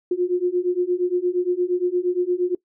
sine beating tone pair, 353.4 / 362 Hz, F4 / F#4, +21 / -38 cents, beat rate 8.6 Hz, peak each -22 / -21 dBFS, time 0.11-2.55 s, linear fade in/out 5 ms, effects noise-tail reverb RT60 0.1 s tail -22 dB re dry

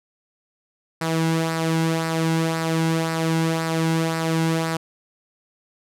sawtooth tone with flanger, 162.8 Hz, E3, 21 cents flat, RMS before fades -22 dBFS, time 1.01-4.77 s, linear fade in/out 5 ms, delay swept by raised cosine 0.3 to 1.7 ms, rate 1.9 Hz, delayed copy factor -0.5, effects low-pass 12000 Hz 12 dB/octave

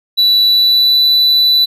triangle tone with pitch glide, 3951 to 3976 Hz, B7 to B7, 0 to +11 cents, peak -6 dBFS, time 0.17-1.66 s, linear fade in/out 20 ms, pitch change +11 cents, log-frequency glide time 0.45-1.02 s, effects none

